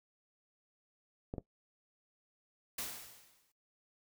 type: clicks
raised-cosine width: 2 ms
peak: -25 dBFS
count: 2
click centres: 1.339 / 1.382 s
type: noise with exponential decay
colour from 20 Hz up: white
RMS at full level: -38 dBFS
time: 2.78-3.52 s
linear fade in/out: 5 ms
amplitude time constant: 160 ms
effects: noise-tail reverb RT60 0.1 s tail -17 dB re dry